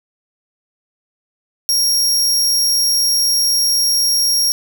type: tone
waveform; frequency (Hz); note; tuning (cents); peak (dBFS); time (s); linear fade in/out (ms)
sawtooth; 5588; F8; 0; -10; 1.69-4.52; 0
effects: none